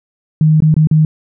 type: tone with dropouts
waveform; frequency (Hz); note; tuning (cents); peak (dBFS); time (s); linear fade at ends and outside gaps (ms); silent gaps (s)
sine; 155.56; D#3; 0; -6; 0.41-1.05; 2; 0.604-0.622 / 0.742-0.765 / 0.872-0.912
effects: none